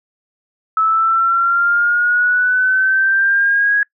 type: exponential sweep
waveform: sine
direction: up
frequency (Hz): 1300 to 1661.2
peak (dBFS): -11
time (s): 0.77-3.83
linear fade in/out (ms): 2
effects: noise-tail reverb RT60 0.1 s tail -24 dB re dry